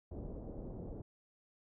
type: low-pass noise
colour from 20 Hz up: pink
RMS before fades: -45 dBFS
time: 0.11-1.02 s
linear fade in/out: 5 ms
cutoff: 590 Hz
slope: 24 dB/octave
effects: none